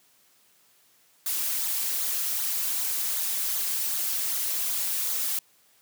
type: noise with flanger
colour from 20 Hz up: blue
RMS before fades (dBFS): -28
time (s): 1.26-5.39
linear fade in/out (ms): 2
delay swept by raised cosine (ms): 0.36 to 4.86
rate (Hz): 2.6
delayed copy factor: -0.6
effects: white hiss -62 dBFS RMS until 5.81 s + high-pass 100 Hz 12 dB/octave